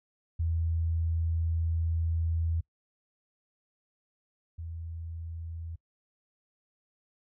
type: tone pair in turn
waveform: sine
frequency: 82.41 / 82.73 Hz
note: E2 / E2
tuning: 0 / +7 cents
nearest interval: unison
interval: 7 cents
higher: second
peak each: -26 / -36 dBFS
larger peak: first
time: 0.39-2.61 / 4.58-5.76 s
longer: first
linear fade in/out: 10 ms
effects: noise-tail reverb RT60 0.1 s tail -24 dB re dry